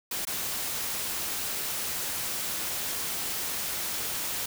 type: noise with dropouts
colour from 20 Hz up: white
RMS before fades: -32 dBFS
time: 0.11-4.46 s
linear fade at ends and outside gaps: 5 ms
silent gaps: 0.252-0.27 s
effects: none